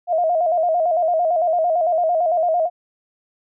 sine tone with vibrato, 673 Hz, E5, 36 cents sharp, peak -15 dBFS, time 0.07-2.7 s, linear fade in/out 50 ms, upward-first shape square, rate 8.9 Hz, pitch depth 87 cents each way, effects none

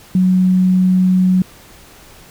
sine tone, 184.6 Hz, F#3, 4 cents flat, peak -9 dBFS, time 0.15-1.42 s, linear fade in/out 2 ms, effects pink hiss -42 dBFS RMS until 2.3 s

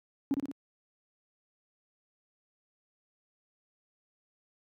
sine tone with echo, 277.2 Hz, C#4, in tune, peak -23 dBFS, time 0.31-0.34 s, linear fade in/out 0 ms, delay 58 ms, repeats 3, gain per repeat -4 dB, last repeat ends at 0.514 s, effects tanh soft clip ceiling -22 dBFS + high-pass 100 Hz 12 dB/octave

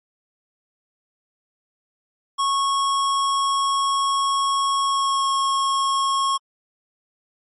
square tone with pitch glide, 1100 to 1090.5 Hz, C#6 to C#6, -14 to -29 cents, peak -19 dBFS, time 2.38-6.38 s, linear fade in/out 20 ms, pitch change -15 cents, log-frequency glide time 4.85-5.28 s, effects MP3 48 kbps

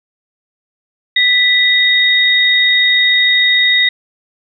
sine tone pair together, 1975.5 / 3729 Hz, B6 / A#7, 0 / 0 cents, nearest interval major seventh, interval 1100 cents, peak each -11 dBFS, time 1.16-3.89 s, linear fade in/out 5 ms, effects none

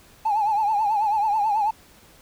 triangle tone with vibrato, 847 Hz, G#5, 34 cents sharp, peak -15 dBFS, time 0.25-1.71 s, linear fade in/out 10 ms, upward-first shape triangle, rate 9.2 Hz, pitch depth 110 cents each way, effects tanh soft clip ceiling -16 dBFS + pink hiss -52 dBFS RMS until 2.21 s

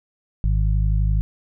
harmonic tone, 51.91 Hz, G#1, in tune, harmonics 1 / 2 / 3, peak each -17 / -23 / -27 dBFS, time 0.44-1.21 s, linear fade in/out 0 ms, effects none

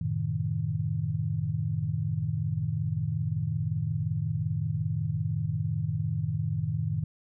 sine chord, F# diminished seventh, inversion none, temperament equal with one note detuned, 92.5 / 110 / 130.21 / 155.56 Hz, F#2 / A2 / C3 / Eb3, 0 / 0 / -8 / 0 cents, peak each -35 / -31 / -35 / -30 dBFS, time 0.01-7.04 s, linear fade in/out 5 ms, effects none

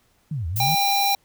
sine linear two-way sweep, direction down then up, 164.81 to 76.5 to 164.81 Hz, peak -24 dBFS, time 0.31-0.75 s, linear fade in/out 5 ms, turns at 0.47 s
violet noise, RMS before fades -27 dBFS, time 0.56-1.15 s, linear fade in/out 5 ms
harmonic tone, 798 Hz, G5, 31 cents sharp, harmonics 1 / 3 / 5 / 7, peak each -20 / -29 / -25 / -30 dBFS, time 0.6-1.15 s, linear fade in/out 2 ms
effects pink hiss -63 dBFS RMS until 1.24 s

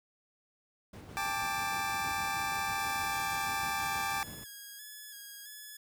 brown noise with tremolo, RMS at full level -41 dBFS, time 0.93-4.44 s, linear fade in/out 5 ms, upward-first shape square, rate 6.3 Hz, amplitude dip 30%
25% pulse chord, G suspended second, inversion none, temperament equal with one note detuned, 794.9 / 880 / 1174.7 Hz, G5 / A5 / D6, +24 / 0 / 0 cents, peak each -32 / -34 / -32 dBFS, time 1.17-4.23 s, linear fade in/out 0 ms
5% pulse tone with vibrato, 1675 Hz, G#6, 14 cents sharp, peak -35 dBFS, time 2.79-5.77 s, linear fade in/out 5 ms, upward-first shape square, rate 1.5 Hz, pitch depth 34 cents each way
effects high-pass 100 Hz 12 dB/octave

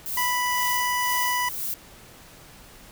violet noise with tremolo, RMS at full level -29 dBFS, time 0.06-1.74 s, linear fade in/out 0 ms, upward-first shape sine, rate 2 Hz, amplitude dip 60%
25% pulse tone, 987.8 Hz, B5, in tune, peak -19 dBFS, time 0.17-1.49 s, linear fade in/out 5 ms
effects pink hiss -48 dBFS RMS until 2.91 s

